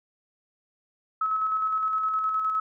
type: tone with tremolo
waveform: sine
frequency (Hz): 1290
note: E6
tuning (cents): -38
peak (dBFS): -22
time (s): 1.21-2.6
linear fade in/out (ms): 5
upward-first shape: square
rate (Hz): 9.7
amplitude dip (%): 30
effects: none